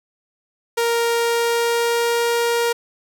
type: tone with pitch glide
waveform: sawtooth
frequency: 467 to 470.2 Hz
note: A#4 to A#4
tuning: +3 to +15 cents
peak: -13 dBFS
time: 0.77-2.73 s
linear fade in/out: 10 ms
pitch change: +12 cents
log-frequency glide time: 1.16-2.25 s
effects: none